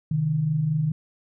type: tone pair together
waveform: sine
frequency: 130.17 / 154.8 Hz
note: C3 / D#3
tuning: -9 / -9 cents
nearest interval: minor third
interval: 300 cents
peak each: -29 / -21 dBFS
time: 0.11-0.92 s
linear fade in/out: 5 ms
effects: none